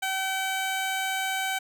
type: tone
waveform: 15% pulse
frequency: 765 Hz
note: G5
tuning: 42 cents flat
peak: -20 dBFS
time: 0.02-1.59 s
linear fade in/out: 10 ms
effects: none